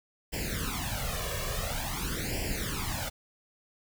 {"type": "noise with flanger", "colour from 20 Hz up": "pink", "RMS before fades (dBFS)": -33, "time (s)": [0.32, 3.1], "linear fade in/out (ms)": 20, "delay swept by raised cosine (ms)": [0.39, 1.79], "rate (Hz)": 0.48, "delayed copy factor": 0.95, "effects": []}